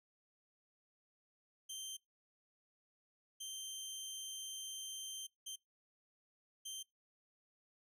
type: tone bursts at uneven times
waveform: 20% pulse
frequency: 3136 Hz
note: G7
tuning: in tune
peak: -39 dBFS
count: 4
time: 1.69-1.97 / 3.4-5.27 / 5.46-5.56 / 6.65-6.83 s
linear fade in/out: 10 ms
effects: noise-tail reverb RT60 0.2 s tail -24 dB re dry